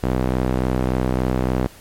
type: tone with band-pass filter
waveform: sawtooth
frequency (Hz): 63.5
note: B1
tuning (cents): +49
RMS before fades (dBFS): -20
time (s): 0.03-1.67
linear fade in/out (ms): 0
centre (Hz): 360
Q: 0.51
effects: pink hiss -45 dBFS RMS until 1.8 s + MP3 64 kbps